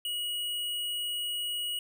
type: tone with tanh clipping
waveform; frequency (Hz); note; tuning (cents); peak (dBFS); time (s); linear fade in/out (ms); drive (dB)
sine; 2906; F#7; -32; -32; 0.05-1.79; 2; 18
effects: none